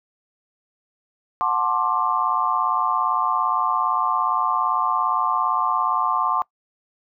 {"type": "chord", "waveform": "sine", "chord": "D dominant seventh", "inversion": "first", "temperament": "just", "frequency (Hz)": [734.2, 881, 1057.2, 1174.7], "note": ["F#5", "A5", "C6", "D6"], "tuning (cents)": [-14, 2, 18, 0], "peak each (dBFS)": [-27, -26, -22, -23], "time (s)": [1.41, 6.42], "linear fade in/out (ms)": 0, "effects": ["noise-tail reverb RT60 0.1 s tail -22 dB re dry"]}